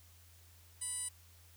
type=tone with band-pass filter; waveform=15% pulse; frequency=987.8 Hz; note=B5; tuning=in tune; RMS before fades=-40 dBFS; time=0.81-1.09 s; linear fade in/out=10 ms; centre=8800 Hz; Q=6.8; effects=added 85 Hz sine -60 dBFS peak until 1.56 s + white hiss -64 dBFS RMS until 1.56 s